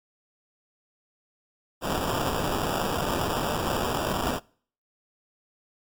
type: noise with sample-and-hold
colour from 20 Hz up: violet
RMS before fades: -27 dBFS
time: 1.81-4.4 s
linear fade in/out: 50 ms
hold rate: 2100 Hz
effects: noise-tail reverb RT60 0.5 s tail -24 dB re dry + MP3 96 kbps